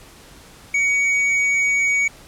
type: tone with hard clipping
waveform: sine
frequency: 2248 Hz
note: C#7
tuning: 24 cents sharp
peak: -17 dBFS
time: 0.74-2.08 s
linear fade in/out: 5 ms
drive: 5 dB
effects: pink hiss -45 dBFS RMS until 2.27 s + low-pass 12000 Hz 12 dB/octave